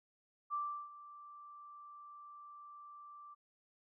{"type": "tone with ADSR envelope", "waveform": "sine", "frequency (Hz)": 1173, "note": "D6", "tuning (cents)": -2, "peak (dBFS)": -34, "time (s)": [0.5, 3.35], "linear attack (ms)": 37, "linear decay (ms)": 350, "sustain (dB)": -17, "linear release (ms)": 19, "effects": []}